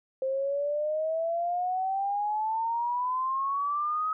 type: exponential sweep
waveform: sine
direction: up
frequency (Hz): 524 to 1275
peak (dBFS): -26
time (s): 0.22-4.13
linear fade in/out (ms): 2
effects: none